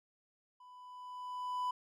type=tone with level ramp; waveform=triangle; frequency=996 Hz; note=B5; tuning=14 cents sharp; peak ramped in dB=-53 to -30 dBFS; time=0.6-1.71 s; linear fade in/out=5 ms; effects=none